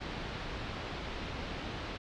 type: low-pass noise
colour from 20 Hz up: pink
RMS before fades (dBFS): -40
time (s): 0-1.98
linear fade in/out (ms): 20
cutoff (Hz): 4200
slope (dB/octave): 24
effects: none